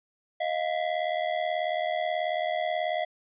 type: ring-modulated tone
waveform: square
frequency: 667 Hz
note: E5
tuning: 20 cents sharp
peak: -24 dBFS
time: 0.4-3.05 s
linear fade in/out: 10 ms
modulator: 39.2 Hz
effects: resampled to 8000 Hz